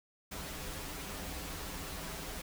pink noise with comb filter, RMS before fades -42 dBFS, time 0.31-2.42 s, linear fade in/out 10 ms, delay 8.6 ms, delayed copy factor -0.7, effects none

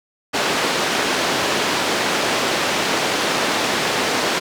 pink band-pass noise, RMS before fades -20 dBFS, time 0.33-4.4 s, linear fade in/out 20 ms, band 300 to 5500 Hz, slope 12 dB/octave, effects none

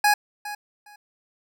25% pulse tone with echo, 830.6 Hz, G#5, in tune, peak -12 dBFS, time 0.04-0.14 s, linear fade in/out 5 ms, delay 410 ms, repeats 2, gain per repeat -15 dB, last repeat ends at 0.96 s, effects none

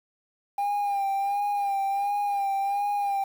sine tone with vibrato, 802 Hz, G5, 39 cents sharp, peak -21 dBFS, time 0.58-3.24 s, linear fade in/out 5 ms, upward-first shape sine, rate 1.4 Hz, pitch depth 37 cents each way, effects tanh soft clip ceiling -23 dBFS + 8-bit

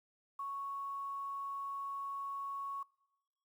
sine tone with quantisation, 1108.7 Hz, C#6, in tune, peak -38 dBFS, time 0.39-2.83 s, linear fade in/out 5 ms, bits 11, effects noise-tail reverb RT60 1.0 s tail -24 dB re dry

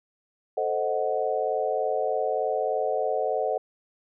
sine chord, A diminished seventh, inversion none, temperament equal, 440 / 523.3 / 622.3 / 740 Hz, A4 / C5 / Eb5 / Gb5, 0 / 0 / 0 / 0 cents, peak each -29 dBFS, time 0.57-3.58 s, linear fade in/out 5 ms, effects none

